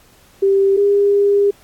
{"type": "tone pair in turn", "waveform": "sine", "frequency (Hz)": [392, 403.7], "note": ["G4", "G#4"], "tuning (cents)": [0, -49], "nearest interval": "minor second", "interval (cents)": 51, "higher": "second", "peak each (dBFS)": -10, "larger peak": "neither", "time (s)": [[0.42, 0.77], [0.77, 1.51]], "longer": "second", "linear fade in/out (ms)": 10, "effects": ["pink hiss -50 dBFS RMS until 1.63 s", "AAC 64 kbps"]}